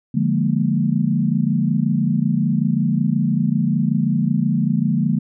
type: chord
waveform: sine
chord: Bb dominant seventh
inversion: first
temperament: equal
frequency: 146.83 / 174.61 / 207.7 / 233.1 Hz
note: D3 / F3 / Ab3 / Bb3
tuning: 0 / 0 / 0 / 0 cents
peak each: -21 dBFS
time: 0.14-5.19 s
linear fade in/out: 10 ms
effects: none